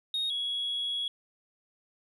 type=tone pair in turn; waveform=sine; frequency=3729 / 3341 Hz; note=A#7 / G#7; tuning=0 / +10 cents; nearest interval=major second; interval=190 cents; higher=first; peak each=-26 / -28 dBFS; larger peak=first; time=0.14-0.3 / 0.3-1.08 s; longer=second; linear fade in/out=2 ms; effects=tanh soft clip ceiling -26 dBFS